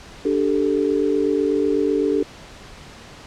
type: chord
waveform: sine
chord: D suspended fourth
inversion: none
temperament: equal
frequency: 293.7 / 392 / 440 Hz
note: D4 / G4 / A4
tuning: 0 / 0 / 0 cents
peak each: -21 dBFS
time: 0.25-2.23 s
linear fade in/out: 5 ms
effects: pink hiss -41 dBFS RMS until 3.26 s + low-pass 6000 Hz 12 dB/octave